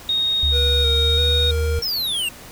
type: tone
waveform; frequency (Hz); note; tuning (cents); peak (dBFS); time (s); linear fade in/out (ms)
sine; 3729; A#7; 0; -17; 0.09-1.51; 2
type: tone with pitch glide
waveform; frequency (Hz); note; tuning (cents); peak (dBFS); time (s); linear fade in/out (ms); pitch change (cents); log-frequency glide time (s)
sine; 73.1 to 77.27; D2 to D#2; -7 to -11; -18; 0.43-1.79; 0; +96; 0.94-1.12
type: tone with vibrato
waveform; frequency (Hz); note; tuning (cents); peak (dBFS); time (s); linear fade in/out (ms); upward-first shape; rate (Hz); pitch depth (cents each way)
square; 475.3; A#4; +34; -25; 0.51-1.83; 50; square; 1.5; 29
type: exponential sweep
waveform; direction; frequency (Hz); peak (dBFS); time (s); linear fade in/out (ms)
square; down; 5510 to 2700; -21; 1.82-2.29; 5
effects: pink hiss -40 dBFS RMS until 2.51 s